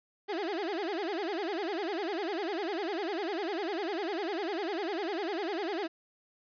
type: tone with vibrato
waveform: 30% pulse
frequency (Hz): 367.3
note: F#4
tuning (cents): -13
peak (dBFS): -29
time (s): 0.28-5.88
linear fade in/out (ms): 20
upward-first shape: sine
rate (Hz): 10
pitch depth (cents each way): 250
effects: resampled to 11025 Hz + 11-bit